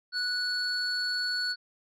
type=tone pair together; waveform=sine; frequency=1476 / 4406 Hz; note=F#6 / C#8; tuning=-5 / -11 cents; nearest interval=octave + perfect fifth; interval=1894 cents; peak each=-30 / -28 dBFS; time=0.12-1.56 s; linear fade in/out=50 ms; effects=tanh soft clip ceiling -23 dBFS